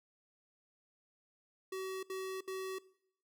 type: tone bursts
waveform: square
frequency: 378.9 Hz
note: F#4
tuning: 41 cents sharp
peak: -39 dBFS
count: 3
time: 1.72-2.786 s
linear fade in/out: 5 ms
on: 310 ms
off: 68 ms
effects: noise-tail reverb RT60 0.7 s tail -20 dB re dry